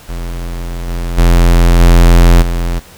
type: tone with level steps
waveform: square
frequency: 42.97 Hz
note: F1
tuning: 27 cents flat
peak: -19 / -16 / -5 / -3 / -13 dBFS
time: 0.08-2.8 s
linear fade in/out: 20 ms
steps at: 0.87 / 1.17 / 1.79 / 2.41 s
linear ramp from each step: 20 ms
effects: pink hiss -38 dBFS RMS until 2.97 s